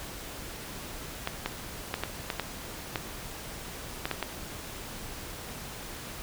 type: clicks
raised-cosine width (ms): 0.3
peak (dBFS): -13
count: 10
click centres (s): 1.274 / 1.46 / 1.941 / 2.036 / 2.302 / 2.397 / 2.958 / 4.055 / 4.113 / 4.227
effects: pink hiss -41 dBFS RMS until 6.22 s

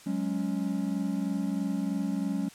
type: chord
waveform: triangle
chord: F# suspended second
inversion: none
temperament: just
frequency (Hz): 185 / 208.1 / 277.5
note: F#3 / G#3 / C#4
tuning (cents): 0 / +4 / +2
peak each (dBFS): -30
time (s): 0.06-2.49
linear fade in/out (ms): 10
effects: white hiss -52 dBFS RMS until 2.54 s + low-pass 10000 Hz 12 dB/octave

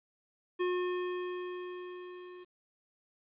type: tone with level ramp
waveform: square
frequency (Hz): 360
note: F#4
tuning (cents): -47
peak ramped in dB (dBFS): -29 to -48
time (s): 0.59-2.45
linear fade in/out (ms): 20
effects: resampled to 8000 Hz + 11-bit

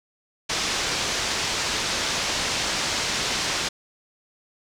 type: low-pass noise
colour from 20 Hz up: white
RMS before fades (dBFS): -26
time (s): 0.49-3.69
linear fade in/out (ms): 10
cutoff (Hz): 6300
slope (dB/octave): 24
effects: none

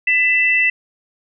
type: tone pair together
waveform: sine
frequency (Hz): 2000 / 2656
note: B6 / E7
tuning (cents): +21 / +12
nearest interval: perfect fourth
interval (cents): 491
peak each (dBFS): -15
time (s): 0.07-0.7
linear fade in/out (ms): 5
effects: none

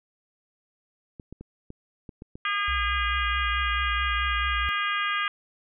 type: clicks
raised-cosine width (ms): 3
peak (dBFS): -27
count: 7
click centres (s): 1.198 / 1.326 / 1.41 / 1.704 / 2.092 / 2.221 / 2.355
type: harmonic tone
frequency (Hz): 407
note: G#4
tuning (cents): -35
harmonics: 3 / 4 / 5 / 6 / 7 / 8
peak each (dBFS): -28 / -30 / -32 / -34 / -35 / -36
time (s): 2.45-5.28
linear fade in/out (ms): 2
type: tone with vibrato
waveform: sine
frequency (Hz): 62.9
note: B1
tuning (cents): +32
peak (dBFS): -29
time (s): 2.68-4.69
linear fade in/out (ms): 0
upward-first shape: triangle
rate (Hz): 4.6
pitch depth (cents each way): 130
effects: none

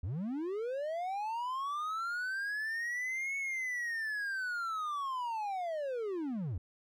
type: linear two-way sweep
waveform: triangle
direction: up then down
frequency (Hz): 73.42 to 2217 to 73.42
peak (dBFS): -32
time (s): 0.03-6.58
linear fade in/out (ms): 5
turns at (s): 3.37
effects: none

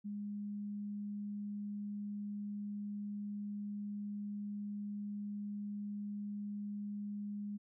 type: tone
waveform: sine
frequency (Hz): 205.4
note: G#3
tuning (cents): -19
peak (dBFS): -39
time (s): 0.04-7.58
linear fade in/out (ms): 20
effects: none

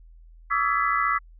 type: tone cluster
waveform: sine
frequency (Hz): 1141 / 1259 / 1333 / 1688 / 1994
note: C#6 / D#6 / E6 / G#6 / B6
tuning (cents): +50 / +20 / +19 / +28 / +16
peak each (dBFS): -25 / -28 / -26 / -31 / -27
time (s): 0.5-1.19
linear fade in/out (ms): 20
effects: added 41 Hz sine -46 dBFS peak until 1.39 s

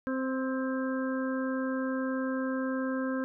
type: harmonic tone with a mistuned harmonic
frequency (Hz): 261.6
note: C4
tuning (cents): 0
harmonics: 1 / 2 / 4 / 5 / 6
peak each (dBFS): -30 / -35 / -42 / -43 / -40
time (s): 0.07-3.24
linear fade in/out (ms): 0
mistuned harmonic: 6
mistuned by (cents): +23
effects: none

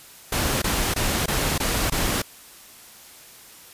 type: noise bursts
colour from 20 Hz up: pink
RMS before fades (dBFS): -23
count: 6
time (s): 0.32-2.22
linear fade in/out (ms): 5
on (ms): 300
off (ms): 20
effects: white hiss -46 dBFS RMS until 3.73 s + resampled to 32000 Hz

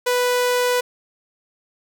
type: tone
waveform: sawtooth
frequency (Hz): 493.9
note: B4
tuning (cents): 0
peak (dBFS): -13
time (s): 0.06-0.81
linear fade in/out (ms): 10
effects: none

